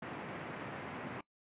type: band-pass noise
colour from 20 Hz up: pink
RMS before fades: -44 dBFS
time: 0.02-1.21 s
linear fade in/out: 5 ms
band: 120 to 2400 Hz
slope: 24 dB/octave
effects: noise-tail reverb RT60 0.1 s tail -21 dB re dry + resampled to 8000 Hz